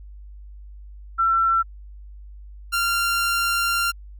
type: tone pair in turn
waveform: sine / sawtooth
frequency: 1347 / 1384.9 Hz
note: E6 / F6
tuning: +37 / -15 cents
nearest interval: unison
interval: 48 cents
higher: second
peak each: -16 dBFS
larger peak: neither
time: 1.18-1.63 / 2.72-3.92 s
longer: second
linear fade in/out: 20 ms
effects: added 50 Hz sine -38 dBFS peak until 4.19 s